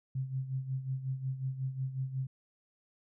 sine tone with tremolo, 132.1 Hz, C3, 17 cents sharp, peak -30 dBFS, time 0.15-2.27 s, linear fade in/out 5 ms, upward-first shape sine, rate 5.5 Hz, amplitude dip 70%, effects none

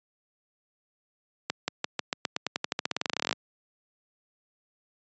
accelerating click train, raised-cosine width 0.2 ms, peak -9 dBFS, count 27, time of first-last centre 1.5-3.328 s, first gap 180 ms, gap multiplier 0.91, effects high-pass 150 Hz 12 dB/octave + resampled to 16000 Hz

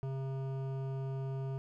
triangle tone with hard clipping, 134.2 Hz, C3, 44 cents sharp, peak -37 dBFS, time 0.03-1.58 s, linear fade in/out 0 ms, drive 17 dB, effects none

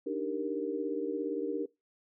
sine chord, Eb major seventh, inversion third, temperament equal, 293.7 / 311.1 / 392 / 466.2 Hz, D4 / Eb4 / G4 / Bb4, 0 / 0 / 0 / 0 cents, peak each -36 / -39 / -37 / -35 dBFS, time 0.06-1.66 s, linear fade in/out 10 ms, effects noise-tail reverb RT60 0.2 s tail -20 dB re dry

